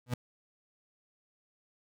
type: tone with exponential growth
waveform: 35% pulse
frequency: 123 Hz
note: B2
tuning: 7 cents flat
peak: -25 dBFS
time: 0.06-0.14 s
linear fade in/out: 5 ms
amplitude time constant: 16 ms
effects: none